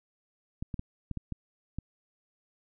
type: clicks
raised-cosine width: 5 ms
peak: -22 dBFS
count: 7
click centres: 0.625 / 0.742 / 0.794 / 1.113 / 1.173 / 1.323 / 1.786 s
effects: none